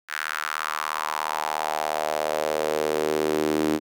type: tone with high-pass filter sweep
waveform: sawtooth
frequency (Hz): 77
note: D#2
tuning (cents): -17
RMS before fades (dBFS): -26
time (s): 0.08-3.8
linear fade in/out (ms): 50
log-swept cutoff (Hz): 1600 to 300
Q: 3.4
effects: none